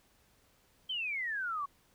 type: exponential sweep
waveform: sine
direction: down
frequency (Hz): 3173 to 1100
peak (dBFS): -33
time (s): 0.89-1.66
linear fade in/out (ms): 10
effects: pink hiss -68 dBFS RMS until 1.94 s